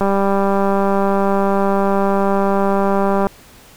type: click train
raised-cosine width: 1 ms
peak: -4 dBFS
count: 643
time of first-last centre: 0.01-3.269 s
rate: 197 Hz
effects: pink hiss -44 dBFS RMS until 3.76 s